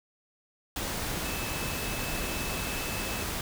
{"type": "tone in noise", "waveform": "sine", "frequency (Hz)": 2606, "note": "E7", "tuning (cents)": -20, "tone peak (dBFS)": -40, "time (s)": [1.25, 3.23], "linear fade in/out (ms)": 2, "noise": "pink", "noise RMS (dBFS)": -33, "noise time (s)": [0.76, 3.41], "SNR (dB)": -10, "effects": []}